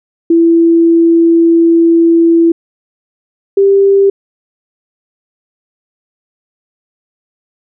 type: tone pair in turn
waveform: sine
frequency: 333.7 / 394.6 Hz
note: E4 / G4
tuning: +21 / +11 cents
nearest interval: minor third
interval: 290 cents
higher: second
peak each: -4 dBFS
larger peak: neither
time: 0.3-2.52 / 3.57-4.1 s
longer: first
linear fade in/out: 5 ms
effects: none

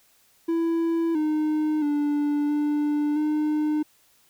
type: tone with pitch steps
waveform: triangle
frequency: 332 / 306.7 / 292.5 / 295.6 / 303.3 Hz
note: E4 / D#4 / D4 / D4 / D#4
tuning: +12 / -25 / -7 / +11 / -44 cents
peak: -19 dBFS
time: 0.48-3.83 s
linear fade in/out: 10 ms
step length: 670 ms
effects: white hiss -61 dBFS RMS until 4.29 s

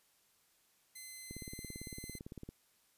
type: tone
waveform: 5% pulse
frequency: 2057 Hz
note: C7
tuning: 30 cents flat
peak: -37 dBFS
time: 0.95-2.19 s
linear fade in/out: 10 ms
type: click train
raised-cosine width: 3 ms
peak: -33 dBFS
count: 22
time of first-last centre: 1.31-2.49 s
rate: 17.8 Hz
effects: white hiss -72 dBFS RMS until 2.97 s + resampled to 32000 Hz

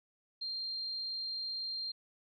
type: tone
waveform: sine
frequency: 4186 Hz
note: C8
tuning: in tune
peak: -36 dBFS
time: 0.41-1.92 s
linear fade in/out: 10 ms
effects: none

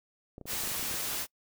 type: clicks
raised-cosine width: 2 ms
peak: -31 dBFS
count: 11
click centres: 0.381 / 0.413 / 0.456 / 0.534 / 0.636 / 0.675 / 0.717 / 0.795 / 0.828 / 0.912 / 0.942 s
type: noise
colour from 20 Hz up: white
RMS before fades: -34 dBFS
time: 0.46-1.27 s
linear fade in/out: 50 ms
effects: noise-tail reverb RT60 0.1 s tail -25 dB re dry

